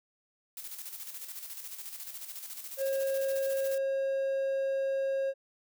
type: noise with tremolo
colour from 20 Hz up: blue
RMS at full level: -41 dBFS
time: 0.57-3.78 s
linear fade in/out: 2 ms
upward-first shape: square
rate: 14 Hz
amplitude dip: 50%
type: tone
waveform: triangle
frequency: 541 Hz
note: C#5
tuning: 42 cents flat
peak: -26 dBFS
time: 2.77-5.34 s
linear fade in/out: 50 ms
effects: none